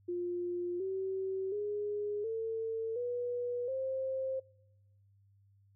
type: tone with pitch steps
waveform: sine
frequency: 352.4 / 382.1 / 414.3 / 449.2 / 487 / 528 Hz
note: F4 / G4 / G#4 / A4 / B4 / C5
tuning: +16 / -44 / -4 / +36 / -24 / +16 cents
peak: -33 dBFS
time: 0.08-4.4 s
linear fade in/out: 10 ms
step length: 720 ms
effects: noise-tail reverb RT60 1.0 s tail -24 dB re dry + added 99 Hz sine -63 dBFS peak until 5.75 s